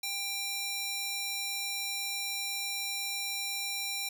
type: tone with high-pass filter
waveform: square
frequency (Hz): 794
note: G5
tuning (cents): +22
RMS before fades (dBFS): -35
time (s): 0.03-4.09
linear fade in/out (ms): 5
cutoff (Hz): 3100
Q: 0.82
effects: none